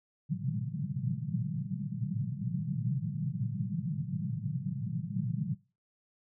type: band-pass noise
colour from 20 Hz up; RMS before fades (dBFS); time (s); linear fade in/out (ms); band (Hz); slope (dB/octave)
pink; -34; 0.29-5.55; 20; 110 to 200; 96
effects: noise-tail reverb RT60 0.3 s tail -20 dB re dry